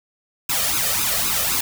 white noise with flanger, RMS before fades -21 dBFS, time 0.49-1.61 s, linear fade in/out 5 ms, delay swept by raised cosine 0.77 to 1.67 ms, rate 3.8 Hz, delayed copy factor +0.75, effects none

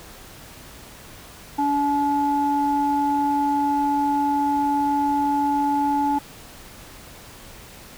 square tone with low-pass filter, 286.3 Hz, D4, 44 cents flat, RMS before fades -21 dBFS, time 1.58-6.19 s, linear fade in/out 10 ms, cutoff 820 Hz, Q 5.4, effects pink hiss -43 dBFS RMS until 7.97 s

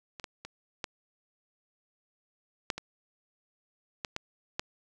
clicks, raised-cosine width 0.2 ms, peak -25 / -21 / -24 / -16 / -11 / -20 / -16 / -16 / -13 dBFS, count 9, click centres 0.198 / 0.242 / 0.45 / 0.842 / 2.702 / 2.78 / 4.048 / 4.164 / 4.595 s, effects none

